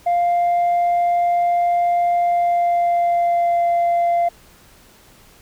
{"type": "tone with pitch glide", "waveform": "sine", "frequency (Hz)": [698.5, 690.5], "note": ["F5", "F5"], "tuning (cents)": [0, -20], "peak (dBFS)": -12, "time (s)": [0.06, 4.29], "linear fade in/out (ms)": 10, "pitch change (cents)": -20, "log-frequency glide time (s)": [2.19, 3.62], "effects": ["tanh soft clip ceiling -13 dBFS", "pink hiss -49 dBFS RMS until 5.41 s"]}